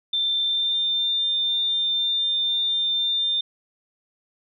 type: tone with pitch glide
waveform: sine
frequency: 3566 to 3599 Hz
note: A7 to A7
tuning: +22 to +38 cents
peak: -20 dBFS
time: 0.13-3.41 s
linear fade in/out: 5 ms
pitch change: +16 cents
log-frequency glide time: 0.44-0.78 s
effects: none